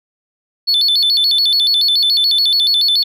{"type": "tone with vibrato", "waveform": "sine", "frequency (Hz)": 3932, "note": "B7", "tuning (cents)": -8, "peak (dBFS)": -8, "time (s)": [0.67, 3.04], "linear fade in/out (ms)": 20, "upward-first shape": "square", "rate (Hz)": 7, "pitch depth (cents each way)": 190, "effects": ["tanh soft clip ceiling -9 dBFS"]}